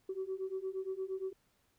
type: beating tone pair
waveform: sine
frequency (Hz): 375.5 / 384.1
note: F#4 / G4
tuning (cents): +26 / -35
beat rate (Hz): 8.6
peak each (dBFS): -39 / -38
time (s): 0.09-1.33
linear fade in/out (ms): 5
effects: tanh soft clip ceiling -30 dBFS + pink hiss -74 dBFS RMS until 1.78 s